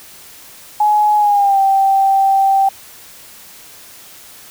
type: tone with pitch glide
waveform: sine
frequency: 841 to 780.2 Hz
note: G#5 to G5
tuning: +22 to -8 cents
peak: -9 dBFS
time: 0.8-2.69 s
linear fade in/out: 5 ms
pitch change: -130 cents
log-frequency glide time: 1.17-1.6 s
effects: white hiss -39 dBFS RMS until 4.5 s